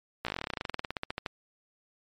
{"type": "slowing click train", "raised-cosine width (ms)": 0.3, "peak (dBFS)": -16, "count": 26, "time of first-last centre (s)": [0.25, 1.262], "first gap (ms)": 16, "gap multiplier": 1.07, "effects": ["MP3 64 kbps"]}